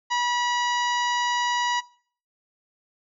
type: harmonic tone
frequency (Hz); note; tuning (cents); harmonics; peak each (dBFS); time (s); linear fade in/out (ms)
970; B5; -31; 1 / 2 / 3 / 4 / 5 / 6 / 7; -23 / -29 / -33 / -35 / -37 / -39 / -40; 0.1-1.81; 20
effects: noise-tail reverb RT60 0.5 s tail -21 dB re dry